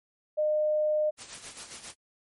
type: tone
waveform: sine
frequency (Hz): 609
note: D#5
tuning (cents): -37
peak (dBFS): -23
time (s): 0.37-1.11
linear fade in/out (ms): 20
type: noise with tremolo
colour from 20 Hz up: white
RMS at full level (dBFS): -40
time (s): 1.17-1.95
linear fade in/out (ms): 50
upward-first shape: sine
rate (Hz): 7.4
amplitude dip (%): 60
effects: MP3 48 kbps